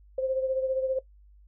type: beating tone pair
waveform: sine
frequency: 523.3 / 538.3 Hz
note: C5 / C5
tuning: 0 / +49 cents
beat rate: 15 Hz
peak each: -26 / -32 dBFS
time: 0.18-0.99 s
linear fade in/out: 5 ms
effects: noise-tail reverb RT60 0.1 s tail -17 dB re dry + added 50 Hz sine -52 dBFS peak until 1.47 s